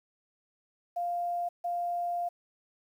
sine tone bursts at uneven times, 698.5 Hz, F5, in tune, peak -29 dBFS, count 2, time 0.96-1.49 / 1.64-2.29 s, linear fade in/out 10 ms, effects 10-bit

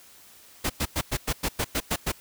pink noise bursts, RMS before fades -26 dBFS, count 10, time 0.64-2.12 s, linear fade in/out 10 ms, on 58 ms, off 100 ms, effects white hiss -52 dBFS RMS until 2.2 s

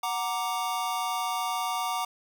square chord, Gb augmented, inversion none, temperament equal, 740 / 932.3 / 1174.7 Hz, Gb5 / Bb5 / D6, 0 / 0 / 0 cents, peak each -33 dBFS, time 0.03-2.05 s, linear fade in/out 5 ms, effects none

